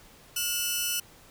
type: tone cluster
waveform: 10% pulse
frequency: 1430 / 2650 / 2980 Hz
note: F6 / E7 / F#7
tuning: +41 / +9 / +12 cents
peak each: -28 / -24 / -21 dBFS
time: 0.36-1 s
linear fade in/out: 5 ms
effects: pink hiss -54 dBFS RMS until 1.3 s